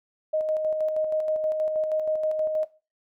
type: tone with tremolo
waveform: sine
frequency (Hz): 622.3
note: D#5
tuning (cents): 0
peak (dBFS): -21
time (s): 0.33-2.65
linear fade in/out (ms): 10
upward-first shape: square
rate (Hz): 6.3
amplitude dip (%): 35
effects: noise-tail reverb RT60 0.3 s tail -17 dB re dry